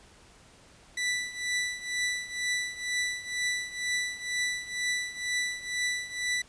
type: tone with tremolo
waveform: sawtooth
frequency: 1975.5 Hz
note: B6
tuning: in tune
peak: -22 dBFS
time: 0.97-6.42 s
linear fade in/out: 5 ms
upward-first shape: triangle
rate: 2.1 Hz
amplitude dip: 85%
effects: pink hiss -56 dBFS RMS until 6.48 s + resampled to 22050 Hz